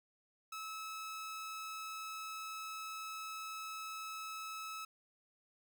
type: tone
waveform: sawtooth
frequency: 1298 Hz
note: E6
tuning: 27 cents flat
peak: -39 dBFS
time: 0.52-4.85 s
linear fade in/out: 5 ms
effects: none